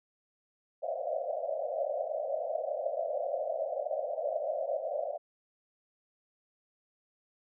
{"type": "band-pass noise", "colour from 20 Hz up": "pink", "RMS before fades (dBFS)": -34, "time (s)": [0.82, 5.18], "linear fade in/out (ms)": 20, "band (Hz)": [530, 700], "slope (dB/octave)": 96, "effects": []}